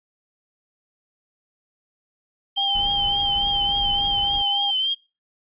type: tone with vibrato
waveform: sine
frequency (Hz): 3136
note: G7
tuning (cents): 0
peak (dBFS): -19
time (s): 2.56-4.95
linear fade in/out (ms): 20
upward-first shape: triangle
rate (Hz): 3.5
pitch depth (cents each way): 62
type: tone with pitch glide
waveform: sine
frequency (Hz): 794 to 807.9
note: G5 to G#5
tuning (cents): +22 to -48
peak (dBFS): -26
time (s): 2.57-4.71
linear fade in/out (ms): 10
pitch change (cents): +30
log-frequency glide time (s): 2.69-2.75
type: noise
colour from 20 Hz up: brown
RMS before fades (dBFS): -34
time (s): 2.75-4.42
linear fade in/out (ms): 5
effects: noise-tail reverb RT60 0.3 s tail -24 dB re dry + resampled to 8000 Hz